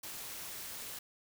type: noise with amplitude modulation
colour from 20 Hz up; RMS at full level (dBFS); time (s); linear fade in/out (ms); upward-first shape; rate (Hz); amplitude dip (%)
white; -42; 0.03-0.99; 5; sine; 218; 50
effects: none